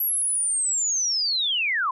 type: linear sweep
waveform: sine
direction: down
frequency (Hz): 11780 to 979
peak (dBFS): -21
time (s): 0-1.91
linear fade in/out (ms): 5
effects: none